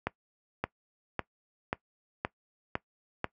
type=accelerating click train; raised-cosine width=0.5 ms; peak=-14 dBFS; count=7; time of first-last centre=0.07-3.244 s; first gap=570 ms; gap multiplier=0.97; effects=noise-tail reverb RT60 0.1 s tail -20 dB re dry + high-pass 60 Hz 12 dB/octave